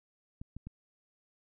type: clicks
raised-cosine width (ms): 5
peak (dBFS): -30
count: 3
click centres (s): 0.415 / 0.566 / 0.67
effects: none